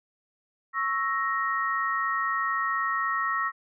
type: tone cluster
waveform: sine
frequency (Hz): 1106 / 1315 / 1872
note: C#6 / E6 / A#6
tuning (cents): -4 / -5 / +7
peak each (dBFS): -29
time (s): 0.73-3.52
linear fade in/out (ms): 50
effects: none